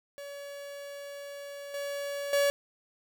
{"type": "tone with level steps", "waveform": "45% pulse", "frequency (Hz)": 567, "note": "C#5", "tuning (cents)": 39, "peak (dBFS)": [-40, -33, -23], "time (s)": [0.18, 2.5], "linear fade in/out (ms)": 0, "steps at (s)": [1.74, 2.33], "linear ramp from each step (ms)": 2, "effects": []}